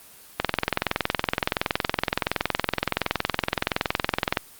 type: click train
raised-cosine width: 0.3 ms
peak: -4 dBFS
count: 86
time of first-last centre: 0.4-4.372 s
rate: 21.4 Hz
effects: white hiss -48 dBFS RMS until 4.59 s + Opus 24 kbps